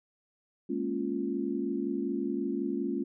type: chord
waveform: sine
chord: Bb minor seventh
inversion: third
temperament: equal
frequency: 207.7 / 233.1 / 277.2 / 349.2 Hz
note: Ab3 / Bb3 / Db4 / F4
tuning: 0 / 0 / 0 / 0 cents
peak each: -36 / -36 / -33 / -34 dBFS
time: 0.69-3.04 s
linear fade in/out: 10 ms
effects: none